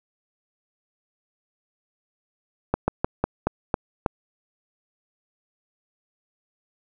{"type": "slowing click train", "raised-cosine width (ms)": 1, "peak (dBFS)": -6, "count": 7, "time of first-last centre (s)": [2.74, 4.062], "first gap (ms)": 140, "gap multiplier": 1.18, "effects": []}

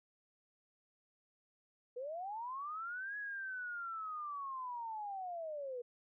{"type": "linear two-way sweep", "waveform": "sine", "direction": "up then down", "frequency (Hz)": [473.8, 1685, 473.8], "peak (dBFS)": -40, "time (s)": [1.96, 5.82], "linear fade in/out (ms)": 10, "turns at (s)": 3.17, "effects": []}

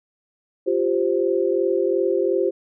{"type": "chord", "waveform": "sine", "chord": "F suspended second", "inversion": "none", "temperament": "equal", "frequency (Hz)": [349.2, 392, 523.3], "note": ["F4", "G4", "C5"], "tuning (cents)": [0, 0, 0], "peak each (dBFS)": [-22, -21, -23], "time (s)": [0.66, 2.51], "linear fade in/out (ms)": 20, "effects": []}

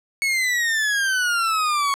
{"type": "exponential sweep", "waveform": "40% pulse", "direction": "down", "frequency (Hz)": [2217, 1104], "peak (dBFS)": -18, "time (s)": [0.22, 1.94], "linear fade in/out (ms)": 0, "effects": ["low-pass 11000 Hz 12 dB/octave"]}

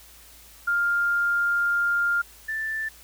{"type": "tone pair in turn", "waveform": "sine", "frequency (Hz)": [1402, 1766.4], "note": ["F6", "A6"], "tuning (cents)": [6, 6], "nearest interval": "major third", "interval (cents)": 400, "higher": "second", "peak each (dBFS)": [-20, -26], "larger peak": "first", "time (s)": [[0.67, 2.22], [2.48, 2.89]], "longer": "first", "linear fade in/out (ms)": 10, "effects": ["added 56 Hz sine -54 dBFS peak until 3.03 s", "white hiss -50 dBFS RMS until 3.03 s"]}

